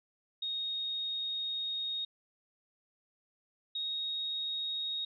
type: tone pair in turn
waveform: sine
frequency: 3729 / 3753 Hz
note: A#7 / A#7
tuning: 0 / +11 cents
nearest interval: unison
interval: 11 cents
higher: second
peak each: -33 / -33 dBFS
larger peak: neither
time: 0.42-2.05 / 3.75-5.05 s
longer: first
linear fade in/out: 5 ms
effects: none